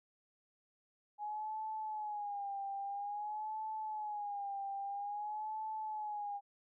sine tone with vibrato, 830 Hz, G#5, 1 cent flat, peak -38 dBFS, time 1.18-6.41 s, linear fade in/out 50 ms, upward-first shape sine, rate 0.5 Hz, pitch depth 83 cents each way, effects none

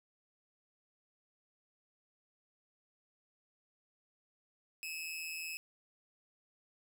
sawtooth tone with amplitude modulation, 2578 Hz, E7, 39 cents flat, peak -34 dBFS, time 4.83-5.57 s, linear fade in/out 0 ms, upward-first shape sine, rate 163 Hz, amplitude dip 60%, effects none

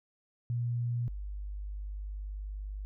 sine tone pair in turn, 119.8 / 50.14 Hz, A#2 / G1, +48 / +40 cents, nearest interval octave + minor third, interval 1508 cents, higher first, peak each -29 / -36 dBFS, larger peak first, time 0.5-1.08 / 1.08-2.85 s, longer second, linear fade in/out 0 ms, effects none

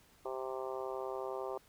harmonic tone, 130.81 Hz, C3, in tune, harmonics 3 / 4 / 5 / 6 / 7 / 8 / 9, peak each -41 / -43 / -45 / -47 / -48 / -49 / -50 dBFS, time 0.25-1.58 s, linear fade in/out 5 ms, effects pink hiss -65 dBFS RMS until 1.68 s

